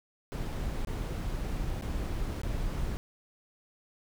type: noise with dropouts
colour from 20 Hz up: brown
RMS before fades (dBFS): -33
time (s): 0.32-2.97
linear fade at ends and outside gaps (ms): 0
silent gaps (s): 0.521-0.525 / 0.848-0.872 / 1.812-1.822 / 2.416-2.434
effects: none